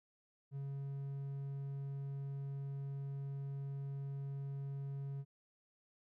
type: tone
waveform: triangle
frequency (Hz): 138.59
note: C#3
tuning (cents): 0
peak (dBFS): -38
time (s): 0.51-5.25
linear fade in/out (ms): 50
effects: none